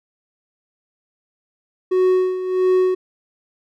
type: tone with tremolo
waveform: triangle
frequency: 370 Hz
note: F#4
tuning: in tune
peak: -10 dBFS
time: 1.91-2.95 s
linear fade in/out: 10 ms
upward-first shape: sine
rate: 1.5 Hz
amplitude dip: 70%
effects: none